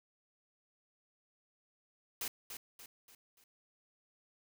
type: noise with echo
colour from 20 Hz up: white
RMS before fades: -39 dBFS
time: 2.21-2.28 s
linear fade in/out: 2 ms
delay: 290 ms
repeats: 4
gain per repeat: -7 dB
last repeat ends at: 3.44 s
effects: none